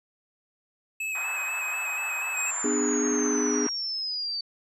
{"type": "tone with vibrato", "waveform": "square", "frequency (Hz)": 2563, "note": "E7", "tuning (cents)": -49, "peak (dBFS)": -29, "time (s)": [1, 2.51], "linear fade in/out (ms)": 5, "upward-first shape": "square", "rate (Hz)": 4.1, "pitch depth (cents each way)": 24}
{"type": "band-pass noise", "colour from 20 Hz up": "white", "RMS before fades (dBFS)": -38, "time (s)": [1.15, 3.69], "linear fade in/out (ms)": 2, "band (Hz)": [810, 1700], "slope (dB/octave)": 24}
{"type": "linear sweep", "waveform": "sine", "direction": "down", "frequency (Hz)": [7550, 4552], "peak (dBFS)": -28, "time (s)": [2.37, 4.41], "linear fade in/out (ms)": 5}
{"type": "chord", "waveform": "sine", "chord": "G# diminished", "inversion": "first", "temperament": "just", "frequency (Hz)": [249.2, 299, 415.3], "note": ["B3", "D4", "G#4"], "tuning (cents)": [16, 31, 0], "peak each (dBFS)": -28, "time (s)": [2.64, 3.67], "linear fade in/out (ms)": 5}
{"effects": ["low-pass 12000 Hz 12 dB/octave"]}